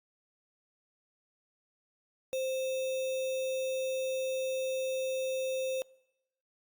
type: tone with sample-and-hold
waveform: sine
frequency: 523.3 Hz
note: C5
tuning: in tune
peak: -30 dBFS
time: 2.33-5.82 s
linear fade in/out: 0 ms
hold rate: 3150 Hz
effects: noise-tail reverb RT60 0.9 s tail -25 dB re dry + Opus 48 kbps